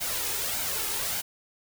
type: noise with flanger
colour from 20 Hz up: white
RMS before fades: -30 dBFS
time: 0-1.22 s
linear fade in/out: 20 ms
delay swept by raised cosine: 1.3 to 2.4 ms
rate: 1.7 Hz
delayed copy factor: +0.55
effects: none